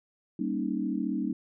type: chord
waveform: sine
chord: Eb dominant seventh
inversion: first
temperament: equal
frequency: 196 / 233.1 / 277.2 / 311.1 Hz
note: G3 / Bb3 / Db4 / Eb4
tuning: 0 / 0 / 0 / 0 cents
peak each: -33 dBFS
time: 0.39-1.33 s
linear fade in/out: 5 ms
effects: none